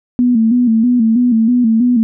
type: tone with vibrato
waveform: sine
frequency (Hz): 234.7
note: A#3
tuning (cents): +12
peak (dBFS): -8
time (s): 0.19-2.03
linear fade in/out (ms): 0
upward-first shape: square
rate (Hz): 3.1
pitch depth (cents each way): 82
effects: none